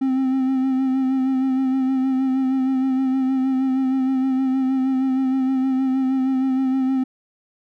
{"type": "tone with vibrato", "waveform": "triangle", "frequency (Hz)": 262.9, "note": "C4", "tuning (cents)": 8, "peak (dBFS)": -15, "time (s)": [0.01, 7.04], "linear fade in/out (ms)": 10, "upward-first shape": "sine", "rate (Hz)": 6.4, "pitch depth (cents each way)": 29, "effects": []}